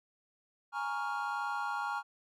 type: chord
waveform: triangle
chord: Bb minor seventh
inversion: third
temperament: equal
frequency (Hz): 830.6 / 932.3 / 1108.7 / 1396.9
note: Ab5 / Bb5 / Db6 / F6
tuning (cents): 0 / 0 / 0 / 0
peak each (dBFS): -36 / -38 / -38 / -36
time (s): 0.72-2.03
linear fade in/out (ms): 50
effects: none